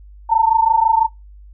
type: tone pair together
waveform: sine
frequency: 888 / 914 Hz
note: A5 / A#5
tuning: +16 / -34 cents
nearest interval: unison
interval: 50 cents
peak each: -14 dBFS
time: 0.29-1.07 s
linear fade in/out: 20 ms
effects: noise-tail reverb RT60 0.2 s tail -20 dB re dry + added 50 Hz sine -38 dBFS peak until 1.53 s